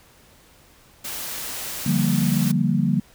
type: noise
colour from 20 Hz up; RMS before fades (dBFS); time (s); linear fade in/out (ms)
white; -31; 1.04-2.52; 10
type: chord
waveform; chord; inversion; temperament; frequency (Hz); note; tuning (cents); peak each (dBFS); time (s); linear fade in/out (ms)
sine; G minor seventh; second; equal; 146.83 / 174.61 / 196 / 233.1; D3 / F3 / G3 / Bb3; 0 / 0 / 0 / 0; -23; 1.86-3; 5
effects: pink hiss -53 dBFS RMS until 3.14 s